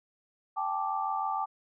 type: chord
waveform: sine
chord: G suspended second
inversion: none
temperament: equal with one note detuned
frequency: 784 / 870.4 / 1174.7 Hz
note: G5 / A5 / D6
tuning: 0 / -19 / 0 cents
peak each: -33 dBFS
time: 0.56-1.46 s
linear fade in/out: 20 ms
effects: none